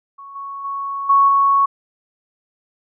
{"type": "tone with level steps", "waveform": "sine", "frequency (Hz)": 1108.7, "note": "C#6", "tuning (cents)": 0, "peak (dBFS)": [-34, -27, -22, -9, -11], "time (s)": [0.18, 1.66], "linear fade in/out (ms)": 10, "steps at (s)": [0.35, 0.64, 1.09, 1.28], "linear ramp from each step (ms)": 10, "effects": []}